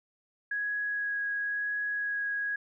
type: tone with vibrato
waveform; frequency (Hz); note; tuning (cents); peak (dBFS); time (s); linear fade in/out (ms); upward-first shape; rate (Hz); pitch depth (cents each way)
sine; 1661.2; G#6; 0; -29; 0.51-2.56; 5; sine; 0.97; 9
effects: none